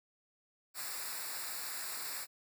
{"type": "noise with comb filter", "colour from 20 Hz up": "white", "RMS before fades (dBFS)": -41, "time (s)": [0.74, 2.27], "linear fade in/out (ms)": 50, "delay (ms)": 0.32, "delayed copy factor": -0.8, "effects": []}